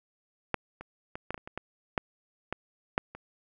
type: clicks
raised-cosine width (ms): 0.5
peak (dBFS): -11 / -27 / -22 / -18 / -19 / -29 / -26 / -19 / -11 / -16 / -9 / -27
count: 12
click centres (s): 0.543 / 0.81 / 1.155 / 1.306 / 1.344 / 1.378 / 1.475 / 1.576 / 1.978 / 2.526 / 2.979 / 3.15
effects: none